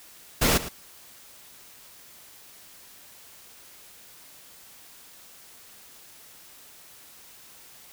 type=noise with echo; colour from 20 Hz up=pink; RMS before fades=-21 dBFS; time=0.41-0.58 s; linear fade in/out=10 ms; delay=110 ms; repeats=1; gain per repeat=-14 dB; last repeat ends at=0.69 s; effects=white hiss -50 dBFS RMS until 7.92 s